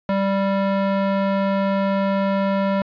square tone with band-pass filter, 196 Hz, G3, in tune, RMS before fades -20 dBFS, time 0.09-2.82 s, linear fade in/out 2 ms, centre 680 Hz, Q 0.68, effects resampled to 11025 Hz + 9-bit

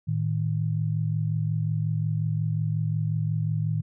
sine tone pair together, 110 / 155.56 Hz, A2 / D#3, 0 / 0 cents, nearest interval tritone, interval 600 cents, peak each -26 dBFS, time 0.07-3.82 s, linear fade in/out 20 ms, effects none

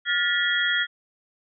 sine tone cluster, 1421 / 1760 / 1938 / 3296 Hz, F6 / A6 / B6 / G#7, +30 / 0 / -33 / -14 cents, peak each -26 dBFS, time 0.05-0.87 s, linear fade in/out 50 ms, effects none

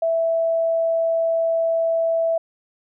sine tone, 659.3 Hz, E5, in tune, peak -17 dBFS, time 0.02-2.38 s, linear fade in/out 5 ms, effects none

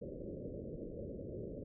white low-pass noise, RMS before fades -45 dBFS, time 0.01-1.64 s, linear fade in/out 10 ms, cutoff 580 Hz, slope 96 dB/octave, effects none

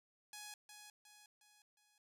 5% pulse tone with echo, 837 Hz, G#5, 13 cents sharp, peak -37 dBFS, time 0.33-0.54 s, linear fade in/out 2 ms, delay 360 ms, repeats 4, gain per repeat -6 dB, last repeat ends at 1.98 s, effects none

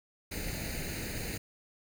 pink noise with comb filter, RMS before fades -37 dBFS, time 0.31-1.38 s, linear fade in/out 10 ms, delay 0.45 ms, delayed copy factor +0.75, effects none

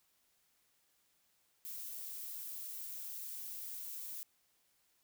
violet noise, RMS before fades -45 dBFS, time 1.65-4.23 s, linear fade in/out 0 ms, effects white hiss -75 dBFS RMS until 5.03 s

